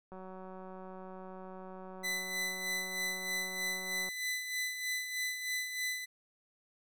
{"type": "click train", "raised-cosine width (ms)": 1, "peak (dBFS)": -35, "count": 743, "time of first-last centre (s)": [0.12, 4.088], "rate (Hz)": 187}
{"type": "tone with tremolo", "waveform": "sawtooth", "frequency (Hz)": 2004, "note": "B6", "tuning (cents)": 25, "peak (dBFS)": -29, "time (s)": [2.03, 6.06], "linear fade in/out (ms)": 20, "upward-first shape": "sine", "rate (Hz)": 3.2, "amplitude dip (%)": 55}
{"effects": []}